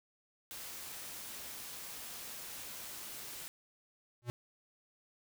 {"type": "noise", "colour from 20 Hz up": "white", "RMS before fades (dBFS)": -46, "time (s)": [0.51, 3.48], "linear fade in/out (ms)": 0}
{"type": "tone with exponential growth", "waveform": "square", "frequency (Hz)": 120.7, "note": "B2", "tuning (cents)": -39, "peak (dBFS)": -32, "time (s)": [4.22, 4.3], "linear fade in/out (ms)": 0, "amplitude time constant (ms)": 16}
{"effects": []}